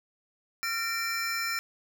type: tone cluster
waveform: square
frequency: 1369 / 1826 / 2345 / 5290 Hz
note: F6 / A#6 / D7 / E8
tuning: -35 / -36 / -3 / +5 cents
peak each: -35 / -36 / -34 / -37 dBFS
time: 0.63-1.59 s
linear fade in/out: 0 ms
effects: 10-bit